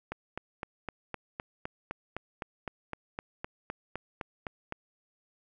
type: click train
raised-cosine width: 0.5 ms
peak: -20 dBFS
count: 19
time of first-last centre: 0.12-4.724 s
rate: 3.91 Hz
effects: none